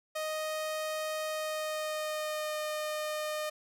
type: tone with pitch glide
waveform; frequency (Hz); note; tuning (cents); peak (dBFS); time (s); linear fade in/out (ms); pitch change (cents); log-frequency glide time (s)
sawtooth; 622.3 to 610.9; D#5 to D#5; 0 to -32; -29; 0.15-3.5; 10; -32; 1.28-2.58
effects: none